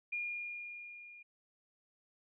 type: tone with level ramp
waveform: sine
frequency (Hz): 2421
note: D#7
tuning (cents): -48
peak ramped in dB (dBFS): -34 to -52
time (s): 0.12-1.23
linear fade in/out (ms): 10
effects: none